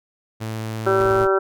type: tone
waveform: sawtooth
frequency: 110.6 Hz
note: A2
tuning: 9 cents sharp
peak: -22 dBFS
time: 0.4-1.26 s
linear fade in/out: 20 ms
type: harmonic tone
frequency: 192.9 Hz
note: G3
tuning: 28 cents flat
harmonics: 2 / 3 / 4 / 5 / 6 / 7 / 8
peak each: -17 / -23 / -28 / -30 / -34 / -22 / -29 dBFS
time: 0.86-1.39 s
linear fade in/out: 10 ms
type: noise bursts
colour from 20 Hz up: brown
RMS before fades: -31 dBFS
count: 6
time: 1-1.272 s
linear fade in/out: 2 ms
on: 22 ms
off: 28 ms
effects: none